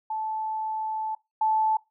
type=tone pair in turn; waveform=sine; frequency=873 / 873 Hz; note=A5 / A5; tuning=-14 / -14 cents; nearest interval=unison; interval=0 cents; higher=neither; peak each=-27 / -20 dBFS; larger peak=second; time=0.1-1.15 / 1.41-1.77 s; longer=first; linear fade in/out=5 ms; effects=noise-tail reverb RT60 0.2 s tail -21 dB re dry